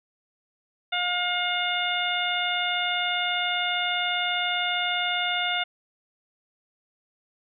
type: harmonic tone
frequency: 713 Hz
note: F5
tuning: 36 cents sharp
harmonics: 1 / 2 / 3 / 4 / 5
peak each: -30 / -30 / -30 / -30 / -30 dBFS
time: 0.92-5.64 s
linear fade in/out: 10 ms
effects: none